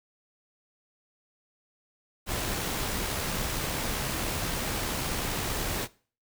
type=noise with amplitude modulation; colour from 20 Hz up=pink; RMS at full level=-30 dBFS; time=2.26-5.88 s; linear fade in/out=50 ms; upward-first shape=sine; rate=70.4 Hz; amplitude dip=25%; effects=noise-tail reverb RT60 0.4 s tail -20 dB re dry